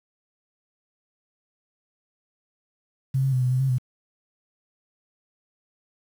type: tone with pitch steps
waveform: sine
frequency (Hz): 133.1 / 134.7 / 127.6 / 125.8 / 128.5 / 134.1 / 126.3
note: C3 / C#3 / C3 / B2 / C3 / C3 / B2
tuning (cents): +30 / -49 / -43 / +32 / -31 / +43 / +39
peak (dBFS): -19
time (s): 3.14-3.784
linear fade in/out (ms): 10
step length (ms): 92
effects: 8-bit